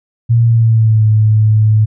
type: tone with pitch glide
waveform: sine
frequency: 116.54 to 108.11 Hz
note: A#2 to A2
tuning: 0 to -30 cents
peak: -6 dBFS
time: 0.29-1.86 s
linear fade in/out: 20 ms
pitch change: -130 cents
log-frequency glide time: 0.44-1.06 s
effects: none